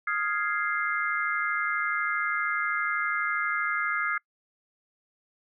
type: chord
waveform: sine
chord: F minor seventh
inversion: third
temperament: equal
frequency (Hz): 1244.5 / 1396.9 / 1661.2 / 2093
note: Eb6 / F6 / Ab6 / C7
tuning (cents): 0 / 0 / 0 / 0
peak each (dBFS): -31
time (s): 0.07-4.18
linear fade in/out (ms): 5
effects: noise-tail reverb RT60 0.1 s tail -26 dB re dry